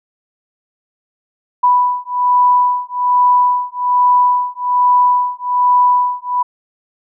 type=beating tone pair; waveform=sine; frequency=987.8 / 989 Hz; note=B5 / B5; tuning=0 / +2 cents; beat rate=1.2 Hz; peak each=-13 dBFS; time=1.63-6.43 s; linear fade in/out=10 ms; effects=none